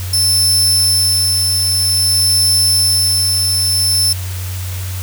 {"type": "tone with tremolo", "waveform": "25% pulse", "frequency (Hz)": 5300, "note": "E8", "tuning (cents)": 9, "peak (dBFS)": -5, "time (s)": [0.13, 4.13], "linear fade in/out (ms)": 5, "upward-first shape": "sine", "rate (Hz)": 0.52, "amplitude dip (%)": 30, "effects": ["added 92 Hz sine -20 dBFS peak until 5.02 s", "white hiss -30 dBFS RMS until 5.02 s"]}